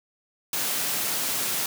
white high-pass noise, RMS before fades -27 dBFS, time 0.53-1.66 s, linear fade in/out 2 ms, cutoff 110 Hz, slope 96 dB/octave, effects none

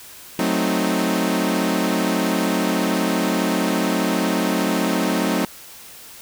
sawtooth chord, F# diminished seventh, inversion none, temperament equal, 185 / 220 / 261.6 / 311.1 Hz, F#3 / A3 / C4 / Eb4, 0 / 0 / 0 / 0 cents, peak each -20 dBFS, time 0.39-5.45 s, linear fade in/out 2 ms, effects white hiss -41 dBFS RMS until 6.21 s

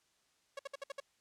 sawtooth tone bursts, 554.4 Hz, C#5, in tune, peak -36 dBFS, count 6, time 0.57-1.002 s, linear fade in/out 5 ms, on 22 ms, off 60 ms, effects white hiss -74 dBFS RMS until 1.2 s + low-pass 8000 Hz 12 dB/octave

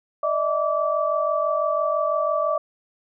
sine tone cluster, 598 / 644 / 1159 Hz, D5 / E5 / D6, +31 / -41 / -23 cents, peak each -24 dBFS, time 0.23-2.58 s, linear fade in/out 5 ms, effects none

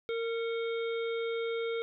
harmonic tone with a mistuned harmonic, 460 Hz, A#4, 23 cents flat, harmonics 1 / 3 / 5 / 7 / 8, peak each -31 / -43 / -43 / -49 / -48 dBFS, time 0.09-1.82 s, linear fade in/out 0 ms, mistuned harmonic 5, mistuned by -67 cents, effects none

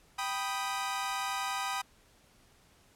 sawtooth chord, G augmented, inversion none, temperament equal, 784 / 987.8 / 1244.5 Hz, G5 / B5 / D#6, 0 / 0 / 0 cents, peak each -33 dBFS, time 0.18-1.82 s, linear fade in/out 10 ms, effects pink hiss -63 dBFS RMS until 2.95 s + low-pass 12000 Hz 12 dB/octave

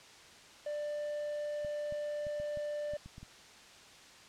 triangle tone, 592 Hz, D5, 14 cents sharp, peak -33 dBFS, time 0.66-2.97 s, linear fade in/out 5 ms
clicks, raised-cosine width 5 ms, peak -36 dBFS, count 9, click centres 1.648 / 1.924 / 2.268 / 2.4 / 2.573 / 2.936 / 3.06 / 3.181 / 3.23 s
effects white hiss -55 dBFS RMS until 4.28 s + low-pass 6000 Hz 12 dB/octave

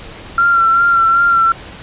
sine tone with vibrato, 1368 Hz, F6, 36 cents flat, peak -8 dBFS, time 0.38-1.52 s, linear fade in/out 2 ms, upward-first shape sine, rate 2.6 Hz, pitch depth 32 cents each way, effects pink hiss -33 dBFS RMS until 1.82 s + resampled to 8000 Hz

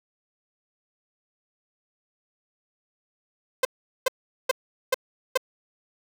sawtooth tone bursts, 518 Hz, C5, 17 cents flat, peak -14 dBFS, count 5, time 3.63-5.375 s, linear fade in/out 5 ms, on 21 ms, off 410 ms, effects none

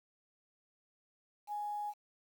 sine tone with quantisation, 830.6 Hz, G#5, in tune, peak -36 dBFS, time 1.47-1.94 s, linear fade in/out 50 ms, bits 10, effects none

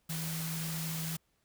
sine tone in noise, 161.9 Hz, E3, 31 cents flat, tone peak -36 dBFS, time 0.09-1.17 s, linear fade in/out 10 ms, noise white, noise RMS -40 dBFS, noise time 0.09-1.17 s, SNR +1 dB, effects pink hiss -75 dBFS RMS until 1.44 s

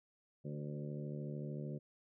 harmonic tone with a mistuned harmonic, 73.42 Hz, D2, in tune, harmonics 2 / 3 / 4 / 5 / 6 / 7 / 8, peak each -42 / -47 / -53 / -50 / -57 / -53 / -56 dBFS, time 0.44-1.79 s, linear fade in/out 20 ms, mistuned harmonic 6, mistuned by +17 cents, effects none

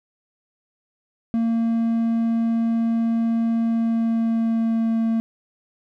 triangle tone with pitch glide, 229 to 226.2 Hz, A#3 to A3, -31 to +48 cents, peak -16 dBFS, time 1.34-5.2 s, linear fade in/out 0 ms, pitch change -21 cents, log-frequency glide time 3.6-4.99 s, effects none

